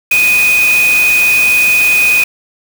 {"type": "tone in noise", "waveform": "sine", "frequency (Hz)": 2489, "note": "D#7", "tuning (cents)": 0, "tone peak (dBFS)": -7, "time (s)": [0.11, 2.24], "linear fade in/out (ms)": 5, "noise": "white", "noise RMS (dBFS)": -19, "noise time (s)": [0.11, 2.24], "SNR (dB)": 9, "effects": []}